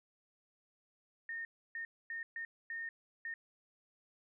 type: tone bursts at uneven times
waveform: sine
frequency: 1833 Hz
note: A#6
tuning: 30 cents flat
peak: -39 dBFS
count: 6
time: 1.29-1.45 / 1.75-1.85 / 2.1-2.23 / 2.36-2.45 / 2.7-2.89 / 3.25-3.34 s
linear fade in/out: 2 ms
effects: none